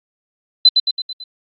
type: tone with echo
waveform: sine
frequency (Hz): 4042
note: B7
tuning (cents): +39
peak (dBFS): -4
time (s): 0.65-0.69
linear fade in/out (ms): 5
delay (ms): 110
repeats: 5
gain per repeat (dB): -5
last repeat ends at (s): 1.24
effects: Opus 48 kbps